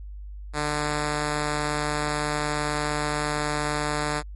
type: tone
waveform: 5% pulse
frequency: 149 Hz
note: D3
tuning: 25 cents sharp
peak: -13 dBFS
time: 0.53-4.23 s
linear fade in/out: 50 ms
effects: added 50 Hz sine -35 dBFS peak until 4.35 s + MP3 48 kbps